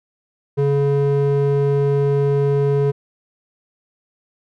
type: ring-modulated tone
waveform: triangle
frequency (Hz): 282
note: C#4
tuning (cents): +30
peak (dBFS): -9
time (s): 0.57-2.92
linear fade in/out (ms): 20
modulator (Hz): 142
effects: none